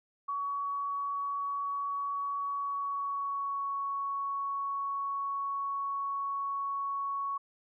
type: tone with pitch glide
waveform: sine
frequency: 1126 to 1112.4 Hz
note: C#6 to C#6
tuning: +27 to +6 cents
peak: -31 dBFS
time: 0.28-7.38 s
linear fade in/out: 10 ms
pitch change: -21 cents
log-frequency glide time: 2.52-3.76 s
effects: none